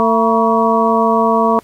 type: harmonic tone with a mistuned harmonic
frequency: 225.4 Hz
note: A3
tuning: 42 cents sharp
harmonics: 1 / 2 / 3 / 4 / 5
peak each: -16 / -16 / -16 / -16 / -16 dBFS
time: 0-1.59 s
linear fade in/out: 0 ms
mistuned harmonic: 4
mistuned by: +99 cents
effects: pink hiss -48 dBFS RMS until 1.63 s + MP3 64 kbps